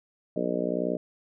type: harmonic tone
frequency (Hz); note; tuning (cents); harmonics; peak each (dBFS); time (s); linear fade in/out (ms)
60.8; B1; -26; 3 / 4 / 5 / 6 / 7 / 8 / 9 / 10; -34 / -33 / -33 / -37 / -33 / -34 / -36 / -32; 0.36-0.97; 5
effects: none